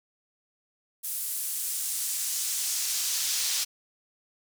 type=noise with high-pass filter sweep; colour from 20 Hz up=brown; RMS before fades=-30 dBFS; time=1.03-3.65 s; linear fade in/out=20 ms; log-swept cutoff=11000 to 4900 Hz; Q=1.1; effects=none

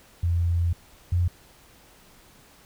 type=tone pair in turn; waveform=sine; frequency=85.6 / 88.01 Hz; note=F2 / F2; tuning=-34 / +14 cents; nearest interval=unison; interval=48 cents; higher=second; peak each=-20 / -19 dBFS; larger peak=second; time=0.23-0.73 / 1.12-1.28 s; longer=first; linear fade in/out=5 ms; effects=pink hiss -54 dBFS RMS until 2.65 s

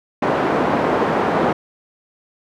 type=band-pass noise; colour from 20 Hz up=pink; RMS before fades=-18 dBFS; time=0.22-1.53 s; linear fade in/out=5 ms; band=270 to 1100 Hz; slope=12 dB/octave; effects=none

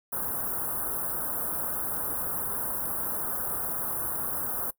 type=band-stop noise; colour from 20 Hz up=white; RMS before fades=-31 dBFS; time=0.12-4.71 s; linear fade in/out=10 ms; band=1500 to 10000 Hz; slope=48 dB/octave; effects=noise-tail reverb RT60 0.1 s tail -21 dB re dry

